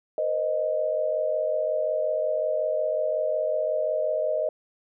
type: tone cluster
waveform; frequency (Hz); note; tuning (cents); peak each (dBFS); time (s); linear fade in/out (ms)
sine; 479.5 / 525 / 621; A#4 / C5 / D#5; +49 / +6 / -3; -32 / -30 / -24; 0.18-4.49; 2
effects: none